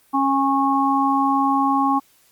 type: harmonic tone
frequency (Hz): 273.8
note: C#4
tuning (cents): -21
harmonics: 1 / 3 / 4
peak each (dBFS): -20 / -20 / -20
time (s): 0.13-2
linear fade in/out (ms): 20
effects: white hiss -57 dBFS RMS until 2.31 s + Opus 32 kbps